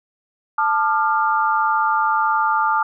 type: chord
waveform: sine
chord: D minor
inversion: second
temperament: equal with one note detuned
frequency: 880 / 1198.6 / 1396.9 Hz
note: A5 / D6 / F6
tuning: 0 / +35 / 0 cents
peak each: -19 / -19 / -22 dBFS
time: 0.58-2.83 s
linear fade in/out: 5 ms
effects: none